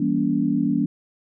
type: chord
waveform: sine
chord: E diminished seventh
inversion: none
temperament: just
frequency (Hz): 164.81 / 197.78 / 237.3 / 284.8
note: E3 / G3 / Bb3 / Db4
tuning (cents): 0 / +16 / +31 / +47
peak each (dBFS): -27 / -25 / -23 / -22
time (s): 0-0.86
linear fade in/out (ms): 5
effects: none